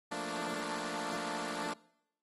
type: chord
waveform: 10% pulse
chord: Bb major seventh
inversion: second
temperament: equal with one note detuned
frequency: 174.61 / 221.1 / 233.1 / 293.7 Hz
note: F3 / A3 / Bb3 / D4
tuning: 0 / +9 / 0 / 0 cents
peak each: -36 / -35 / -36 / -31 dBFS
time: 0.11-1.74 s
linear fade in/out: 10 ms
effects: noise-tail reverb RT60 0.8 s tail -23 dB re dry + AAC 32 kbps